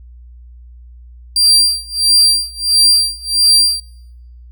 35% pulse tone with tremolo, 4724 Hz, D8, 9 cents sharp, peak -5 dBFS, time 1.36-3.8 s, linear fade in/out 2 ms, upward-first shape sine, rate 1.5 Hz, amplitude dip 95%, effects noise-tail reverb RT60 0.8 s tail -24 dB re dry + added 60 Hz sine -35 dBFS peak until 4.51 s

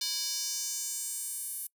square tone with high-pass filter sweep, 330 Hz, E4, 2 cents sharp, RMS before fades -35 dBFS, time 0.01-1.67 s, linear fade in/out 5 ms, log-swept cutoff 4400 to 11000 Hz, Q 2.8, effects noise-tail reverb RT60 0.1 s tail -23 dB re dry

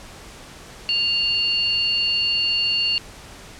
sine tone pair together, 2794 / 4420 Hz, F7 / C#8, 0 / -6 cents, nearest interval minor sixth, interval 794 cents, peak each -20 / -22 dBFS, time 0.89-2.98 s, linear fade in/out 0 ms, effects pink hiss -41 dBFS RMS until 3.59 s + low-pass 9000 Hz 12 dB/octave

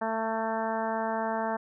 harmonic tone, 223 Hz, A3, 23 cents sharp, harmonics 1 / 2 / 3 / 4 / 5 / 6 / 7 / 8, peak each -35 / -37 / -32 / -32 / -39 / -42 / -40 / -44 dBFS, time 0.01-1.57 s, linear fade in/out 10 ms, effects none

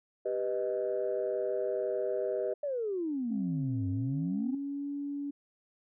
sine chord, G augmented, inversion none, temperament equal, 392 / 493.9 / 622.3 Hz, G4 / B4 / D#5, 0 / 0 / 0 cents, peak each -33 dBFS, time 0.25-2.54 s, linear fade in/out 10 ms
sine exponential two-way sweep, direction down then up, 600 to 96.2 to 272.1 Hz, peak -30 dBFS, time 2.63-4.55 s, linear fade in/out 5 ms, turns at 3.89 s
sine tone with pitch glide, 265.5 to 284.6 Hz, C4 to C#4, +25 to +46 cents, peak -33 dBFS, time 3.3-5.31 s, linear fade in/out 10 ms, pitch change +121 cents, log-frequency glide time 3.71-4.9 s
effects tanh soft clip ceiling -22 dBFS

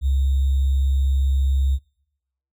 sine tone with sample-and-hold, 67.6 Hz, C#2, 43 cents flat, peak -16 dBFS, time 0.01-1.79 s, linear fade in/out 50 ms, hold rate 3675 Hz, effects noise-tail reverb RT60 0.8 s tail -24 dB re dry

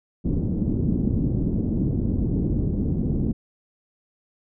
white low-pass noise, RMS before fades -23 dBFS, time 0.24-3.33 s, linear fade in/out 20 ms, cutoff 280 Hz, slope 24 dB/octave, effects none

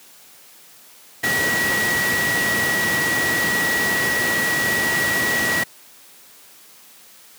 sine tone in noise, 1924 Hz, B6, 46 cents flat, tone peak -19 dBFS, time 1.23-5.64 s, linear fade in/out 10 ms, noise pink, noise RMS -23 dBFS, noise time 1.23-5.64 s, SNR +1 dB, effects white hiss -47 dBFS RMS until 7.38 s + high-pass 150 Hz 12 dB/octave

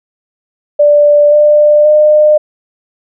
sine tone with pitch steps, 587.3 / 596.2 / 605.2 Hz, D5 / D5 / D#5, 0 / +26 / -48 cents, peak -3 dBFS, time 0.79-2.38 s, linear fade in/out 10 ms, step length 530 ms, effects none

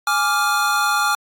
square chord, D diminished, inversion second, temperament equal, 830.6 / 1174.7 / 1396.9 Hz, Ab5 / D6 / F6, 0 / 0 / 0 cents, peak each -23 / -22 / -20 dBFS, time 0.07-1.15 s, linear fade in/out 2 ms, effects AAC 64 kbps

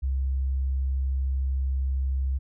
sine tone, 66.5 Hz, C2, 29 cents sharp, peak -23 dBFS, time 0.02-2.39 s, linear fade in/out 20 ms, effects none

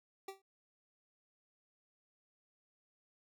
25% pulse tone with exponential decay, 388 Hz, G4, 18 cents flat, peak -37 dBFS, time 0.28-0.42 s, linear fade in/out 5 ms, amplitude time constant 30 ms, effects none

